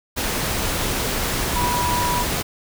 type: tone in noise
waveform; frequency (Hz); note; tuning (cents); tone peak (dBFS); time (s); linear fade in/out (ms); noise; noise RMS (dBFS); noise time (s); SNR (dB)
sine; 976; B5; -21; -21; 1.55-2.24; 20; pink; -23; 0.16-2.43; -1
effects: none